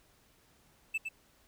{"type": "tone with echo", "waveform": "triangle", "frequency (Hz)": 2637, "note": "E7", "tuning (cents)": 0, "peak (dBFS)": -28, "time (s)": [0.94, 0.98], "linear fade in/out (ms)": 10, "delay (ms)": 110, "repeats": 1, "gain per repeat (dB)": -5, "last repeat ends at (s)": 1.09, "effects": ["pink hiss -66 dBFS RMS until 1.47 s"]}